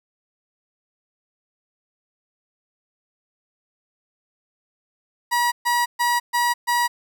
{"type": "tone bursts", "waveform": "30% pulse", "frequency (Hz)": 962, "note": "B5", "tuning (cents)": -46, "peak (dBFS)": -15, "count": 5, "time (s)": [5.31, 6.88], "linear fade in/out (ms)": 20, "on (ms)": 210, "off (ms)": 130, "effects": []}